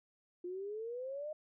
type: exponential sweep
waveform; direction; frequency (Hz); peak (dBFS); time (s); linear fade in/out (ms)
sine; up; 349.2 to 622.3; -39; 0.44-1.33; 5
effects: none